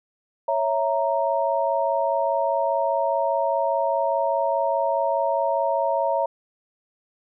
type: chord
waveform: sine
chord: A# diminished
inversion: first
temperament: equal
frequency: 554.4 / 659.3 / 932.3 Hz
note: C#5 / E5 / A#5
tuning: 0 / 0 / 0 cents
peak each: -24 dBFS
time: 0.48-6.26 s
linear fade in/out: 5 ms
effects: none